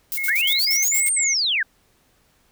violet noise with tremolo, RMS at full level -25 dBFS, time 0.12-1.09 s, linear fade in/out 0 ms, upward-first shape square, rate 8.5 Hz, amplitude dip 80%
sine tone bursts, 2164 Hz, C#7, 42 cents flat, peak -23 dBFS, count 5, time 0.17-1.342 s, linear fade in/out 10 ms, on 180 ms, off 68 ms
sine linear two-way sweep, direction up then down, 1484 to 8870 to 1494 Hz, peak -18 dBFS, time 0.28-1.63 s, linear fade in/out 5 ms, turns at 1.12 s
effects pink hiss -61 dBFS RMS until 2.51 s

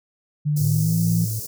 sine tone with pitch glide, 148.8 to 167.99 Hz, D3 to E3, +23 to +33 cents, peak -18 dBFS, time 0.45-1.26 s, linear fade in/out 20 ms, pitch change +210 cents, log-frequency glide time 0.67-0.98 s
white band-stop noise, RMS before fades -32 dBFS, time 0.56-1.47 s, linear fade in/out 10 ms, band 530 to 4900 Hz, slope 48 dB/octave
sine tone with tremolo, 110 Hz, A2, in tune, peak -21 dBFS, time 0.6-1.4 s, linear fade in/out 10 ms, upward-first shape sine, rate 2.3 Hz, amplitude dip 30%
effects none

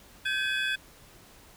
triangle tone cluster, 1553 / 1683 / 2520 / 3408 Hz, G6 / G#6 / D#7 / G#7, -17 / +23 / +21 / +44 cents, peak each -28 / -33 / -33 / -31 dBFS, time 0.25-0.76 s, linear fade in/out 10 ms, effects pink hiss -54 dBFS RMS until 1.56 s

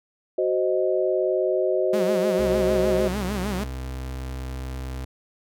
sine chord, C diminished, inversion second, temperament equal with one note detuned, 372.8 / 523.3 / 622.3 Hz, Gb4 / C5 / Eb5, +13 / 0 / 0 cents, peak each -23 / -25 / -24 dBFS, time 0.38-3.08 s, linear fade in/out 5 ms
sawtooth tone with vibrato, 195.5 Hz, G3, 4 cents flat, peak -22 dBFS, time 1.93-3.64 s, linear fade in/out 5 ms, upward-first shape sine, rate 6.6 Hz, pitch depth 150 cents each way
35% pulse tone, 64.6 Hz, C2, 21 cents flat, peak -28 dBFS, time 2.39-5.05 s, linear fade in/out 5 ms
effects none

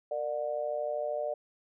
sine tone with amplitude modulation, 595 Hz, D5, 22 cents sharp, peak -26 dBFS, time 0.11-1.34 s, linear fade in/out 5 ms, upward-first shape sine, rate 133 Hz, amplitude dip 90%, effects none

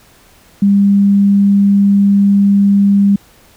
sine tone, 200 Hz, G3, 35 cents sharp, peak -6 dBFS, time 0.62-3.16 s, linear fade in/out 5 ms, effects pink hiss -46 dBFS RMS until 3.56 s

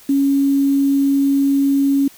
sine tone with quantisation, 277.2 Hz, C#4, in tune, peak -12 dBFS, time 0.09-2.08 s, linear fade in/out 5 ms, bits 6, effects white hiss -45 dBFS RMS until 2.17 s

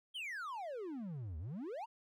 triangle exponential two-way sweep, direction down then up, 3300 to 73.42 to 990 Hz, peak -39 dBFS, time 0.14-1.86 s, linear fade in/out 20 ms, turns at 1.38 s, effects none

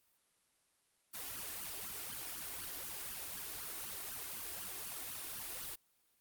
white noise with flanger, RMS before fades -44 dBFS, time 1.13-5.76 s, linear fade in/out 20 ms, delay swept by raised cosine 0.65 to 2.85 ms, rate 4 Hz, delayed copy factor +0.85, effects white hiss -75 dBFS RMS until 6.2 s + Opus 32 kbps

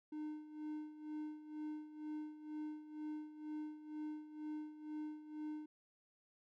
triangle tone with tremolo, 304.6 Hz, D#4, 37 cents flat, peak -39 dBFS, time 0.12-5.66 s, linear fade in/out 5 ms, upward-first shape sine, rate 2.1 Hz, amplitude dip 75%, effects none

